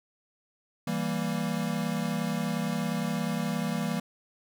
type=chord; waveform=square; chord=E diminished; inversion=none; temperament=equal; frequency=164.81 / 196 / 233.1 Hz; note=E3 / G3 / Bb3; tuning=0 / 0 / 0 cents; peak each=-33 dBFS; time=0.87-4 s; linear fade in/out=5 ms; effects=none